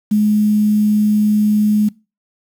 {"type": "tone with quantisation", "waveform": "sine", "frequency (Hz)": 210.8, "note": "G#3", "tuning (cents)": 26, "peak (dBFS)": -10, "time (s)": [0.11, 1.89], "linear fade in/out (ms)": 10, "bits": 6, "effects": ["noise-tail reverb RT60 0.3 s tail -23 dB re dry"]}